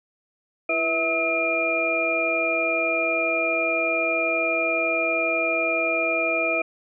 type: tone cluster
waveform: sine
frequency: 333.6 / 489.6 / 654 / 1287 / 2404 Hz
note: E4 / B4 / E5 / E6 / D7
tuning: +21 / -15 / -14 / -42 / +40 cents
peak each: -31 / -32 / -25 / -32 / -23 dBFS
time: 0.69-6.62 s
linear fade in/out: 5 ms
effects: none